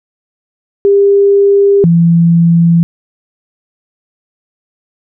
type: tone pair in turn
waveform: sine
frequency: 400 / 168.57 Hz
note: G4 / E3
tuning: +35 / +39 cents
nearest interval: octave + minor third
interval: 1496 cents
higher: first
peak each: -4 dBFS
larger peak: neither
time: 0.85-1.84 / 1.84-2.83 s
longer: neither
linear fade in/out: 0 ms
effects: none